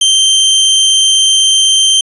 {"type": "tone", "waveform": "sawtooth", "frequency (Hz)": 3136, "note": "G7", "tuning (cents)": 0, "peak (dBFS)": -3, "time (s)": [0.01, 2.01], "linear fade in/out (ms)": 5, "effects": ["resampled to 24000 Hz"]}